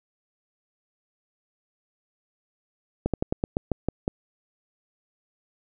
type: slowing click train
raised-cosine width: 2 ms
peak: -10 dBFS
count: 9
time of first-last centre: 3.06-4.079 s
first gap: 77 ms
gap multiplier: 1.14
effects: none